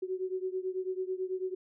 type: beating tone pair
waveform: sine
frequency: 370 / 379.1 Hz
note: F#4 / F#4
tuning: 0 / +42 cents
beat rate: 9.1 Hz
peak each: -34 / -36 dBFS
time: 0.02-1.55 s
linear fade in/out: 10 ms
effects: none